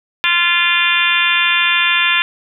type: harmonic tone with a mistuned harmonic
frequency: 346.6 Hz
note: F4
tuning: 13 cents flat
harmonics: 3 / 4 / 5 / 6 / 7 / 8 / 9 / 10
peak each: -22 / -22 / -18 / -23 / -17 / -19 / -23 / -19 dBFS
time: 0.24-2.22 s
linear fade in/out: 0 ms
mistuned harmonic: 10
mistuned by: +27 cents
effects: none